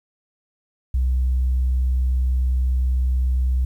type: tone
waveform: sine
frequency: 63.6 Hz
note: C2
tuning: 48 cents flat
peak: -15 dBFS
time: 0.94-3.65 s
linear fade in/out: 5 ms
effects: tanh soft clip ceiling -14 dBFS + 9-bit